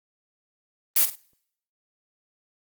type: noise with echo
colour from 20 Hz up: blue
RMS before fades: -19 dBFS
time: 0.96-1.05 s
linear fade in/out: 2 ms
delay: 51 ms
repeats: 2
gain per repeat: -11 dB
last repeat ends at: 1.152 s
effects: noise-tail reverb RT60 0.7 s tail -26 dB re dry + Opus 24 kbps